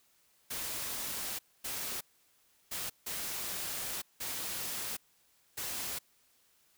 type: noise bursts at uneven times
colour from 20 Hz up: white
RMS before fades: -38 dBFS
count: 6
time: 0.5-1.39 / 1.64-2.01 / 2.71-2.9 / 3.06-4.02 / 4.2-4.97 / 5.57-5.99 s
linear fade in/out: 10 ms
effects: white hiss -69 dBFS RMS until 6.77 s